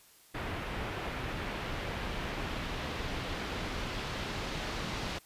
pink noise with low-pass filter sweep, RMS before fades -37 dBFS, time 0.34-5.19 s, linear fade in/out 10 ms, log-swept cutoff 2400 to 4500 Hz, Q 0.96, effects white hiss -60 dBFS RMS until 5.25 s + resampled to 32000 Hz

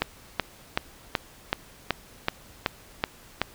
click train, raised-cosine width 0.3 ms, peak -6 dBFS, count 10, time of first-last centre 0.02-3.416 s, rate 2.65 Hz, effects pink hiss -51 dBFS RMS until 3.54 s

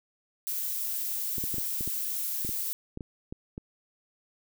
violet noise, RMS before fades -32 dBFS, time 0.47-2.73 s, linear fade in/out 0 ms
clicks, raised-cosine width 3 ms, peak -24 dBFS, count 12, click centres 1.382 / 1.439 / 1.542 / 1.583 / 1.809 / 1.876 / 2.449 / 2.492 / 2.974 / 3.008 / 3.325 / 3.579 s
effects none

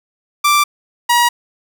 sawtooth tone pair in turn, 1174.7 / 956.9 Hz, D6 / A#5, 0 / +45 cents, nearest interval major third, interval 355 cents, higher first, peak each -6 dBFS, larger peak neither, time 0.44-0.64 / 1.09-1.29 s, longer neither, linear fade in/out 10 ms, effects none

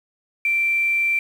sine tone with quantisation, 2349 Hz, D7, in tune, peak -17 dBFS, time 0.45-1.19 s, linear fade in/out 2 ms, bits 7, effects none

